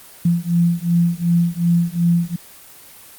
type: beating tone pair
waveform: sine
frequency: 170 / 172.7 Hz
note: F3 / F3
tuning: -46 / -19 cents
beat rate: 2.7 Hz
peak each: -17 dBFS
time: 0.25-2.36 s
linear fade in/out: 5 ms
effects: white hiss -42 dBFS RMS until 3.18 s + Opus 24 kbps